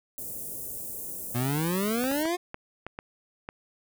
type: band-stop noise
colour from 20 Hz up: white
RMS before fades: -37 dBFS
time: 0.18-2.23 s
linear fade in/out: 0 ms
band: 560 to 8400 Hz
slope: 24 dB/octave
type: exponential sweep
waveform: 25% pulse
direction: up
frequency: 117.3 to 364.4 Hz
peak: -22 dBFS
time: 1.34-2.37 s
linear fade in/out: 20 ms
type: clicks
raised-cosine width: 0.5 ms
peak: -21 dBFS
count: 7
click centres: 2.04 / 2.115 / 2.255 / 2.544 / 2.866 / 2.989 / 3.489 s
effects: none